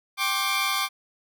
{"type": "chord", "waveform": "15% pulse", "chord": "G suspended fourth", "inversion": "none", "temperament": "equal with one note detuned", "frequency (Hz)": [784, 1070.3, 1174.7], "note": ["G5", "C6", "D6"], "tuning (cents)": [0, 39, 0], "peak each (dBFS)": [-25, -22, -19], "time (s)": [0.17, 0.89], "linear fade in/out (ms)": 50, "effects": []}